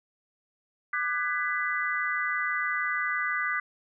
sine chord, G# half-diminished seventh, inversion second, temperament just, 1196.1 / 1495.1 / 1661.2 / 1993.5 Hz, D6 / F#6 / G#6 / B6, +31 / +18 / 0 / +16 cents, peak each -32 / -31 / -36 / -30 dBFS, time 0.93-3.6 s, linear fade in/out 5 ms, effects none

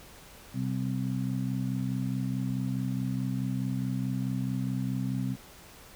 harmonic tone, 64.7 Hz, C2, 19 cents flat, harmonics 2 / 3 / 4, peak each -31 / -33 / -34 dBFS, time 0.53-5.37 s, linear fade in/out 50 ms, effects pink hiss -51 dBFS RMS until 5.95 s

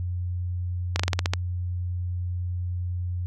slowing click train, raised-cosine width 0.2 ms, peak -6 dBFS, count 8, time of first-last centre 0.96-1.336 s, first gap 35 ms, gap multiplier 1.14, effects added 89 Hz sine -26 dBFS peak until 3.26 s

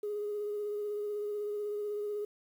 sine tone with vibrato, 415.6 Hz, G#4, 1 cent sharp, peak -32 dBFS, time 0.03-2.25 s, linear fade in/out 5 ms, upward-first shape sine, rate 16 Hz, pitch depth 20 cents each way, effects tanh soft clip ceiling -28 dBFS + 10-bit

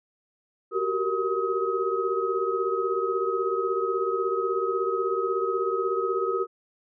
sine tone cluster, 373.9 / 390.2 / 464.7 / 1267 Hz, F#4 / G4 / A#4 / D#6, +18 / -8 / -5 / +31 cents, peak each -29 dBFS, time 0.71-6.47 s, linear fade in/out 50 ms, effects none

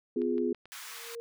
sine chord, F diminished, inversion second, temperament equal with one note detuned, 251.5 / 349.2 / 415.3 Hz, Cb4 / F4 / Ab4, +32 / 0 / 0 cents, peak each -31 dBFS, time 0.16-0.53 s, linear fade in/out 5 ms
clicks, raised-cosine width 0.3 ms, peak -35 dBFS, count 4, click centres 0.218 / 0.381 / 0.547 / 0.656 s
pink high-pass noise, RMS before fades -44 dBFS, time 0.72-1.15 s, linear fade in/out 0 ms, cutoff 1100 Hz, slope 24 dB/octave
sine tone with exponential growth, 466.2 Hz, A#4, in tune, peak -35 dBFS, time 0.81-1.2 s, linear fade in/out 0 ms, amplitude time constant 83 ms
effects none

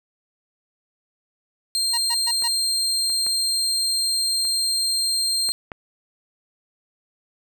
30% pulse tone, 4186 Hz, C8, in tune, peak -17 dBFS, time 1.75-5.52 s, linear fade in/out 0 ms
sawtooth tone bursts, 944 Hz, A#5, 22 cents sharp, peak -23 dBFS, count 4, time 1.93-2.482 s, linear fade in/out 10 ms, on 48 ms, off 120 ms
clicks, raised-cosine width 0.5 ms, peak -24 / -27 / -21 / -27 / -21 / -17 dBFS, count 6, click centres 2.423 / 3.1 / 3.266 / 4.451 / 5.49 / 5.718 s
effects none

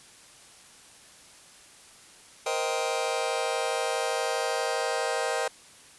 sawtooth chord, C minor seventh, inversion third, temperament just, 470.9 / 523.3 / 627.9 / 784.9 Hz, Bb4 / C5 / Eb5 / G5, +18 / 0 / +16 / +2 cents, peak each -28 dBFS, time 2.46-5.48 s, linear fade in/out 5 ms, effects white hiss -52 dBFS RMS until 5.98 s + resampled to 24000 Hz

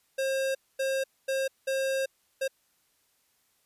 square tone bursts at uneven times, 535 Hz, C5, 38 cents sharp, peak -27 dBFS, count 5, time 0.18-0.55 / 0.79-1.04 / 1.28-1.48 / 1.67-2.06 / 2.41-2.48 s, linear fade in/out 10 ms, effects white hiss -70 dBFS RMS until 3.65 s + resampled to 32000 Hz

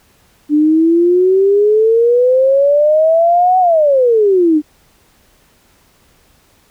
sine exponential two-way sweep, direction up then down, 293.7 to 750 to 293.7 Hz, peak -7 dBFS, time 0.49-4.62 s, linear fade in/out 50 ms, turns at 3.59 s, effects pink hiss -52 dBFS RMS until 6.7 s

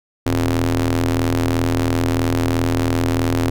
sawtooth ring-modulated tone, 83 Hz, E2, 12 cents sharp, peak -9 dBFS, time 0.26-3.5 s, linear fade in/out 5 ms, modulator 185 Hz, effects none

